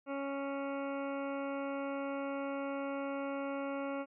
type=harmonic tone; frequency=277.2 Hz; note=C#4; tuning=in tune; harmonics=1 / 2 / 3 / 4 / 5 / 7 / 8 / 9 / 10; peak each=-39 / -39 / -47 / -47 / -47 / -58 / -53 / -57 / -57 dBFS; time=0.06-4.06 s; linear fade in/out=50 ms; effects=none